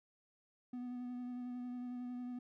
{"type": "tone with vibrato", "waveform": "triangle", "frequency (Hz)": 246.9, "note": "B3", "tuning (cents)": 0, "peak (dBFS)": -39, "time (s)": [0.73, 2.39], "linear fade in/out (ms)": 5, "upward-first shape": "sine", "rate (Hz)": 11, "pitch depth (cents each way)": 17, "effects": []}